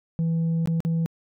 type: tone with dropouts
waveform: sine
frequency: 164.7 Hz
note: E3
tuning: 1 cent flat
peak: -18 dBFS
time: 0.19-1.06 s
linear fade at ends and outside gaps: 0 ms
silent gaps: 0.658-0.674 / 0.804-0.85 s
effects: tanh soft clip ceiling -20 dBFS